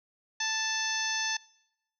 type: harmonic tone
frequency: 880 Hz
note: A5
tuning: in tune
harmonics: 1 / 2 / 3 / 4 / 5 / 6 / 7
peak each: -38 / -33 / -38 / -37 / -39 / -37 / -34 dBFS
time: 0.4-1.37 s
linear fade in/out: 5 ms
effects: noise-tail reverb RT60 0.9 s tail -25 dB re dry